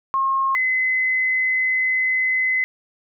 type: tone pair in turn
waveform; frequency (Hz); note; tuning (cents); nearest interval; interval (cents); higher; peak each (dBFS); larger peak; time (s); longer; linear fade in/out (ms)
sine; 1076 / 2036; C6 / C7; +48 / -48; major seventh; 1104; second; -17; neither; 0.14-0.55 / 0.55-2.64; second; 0
effects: none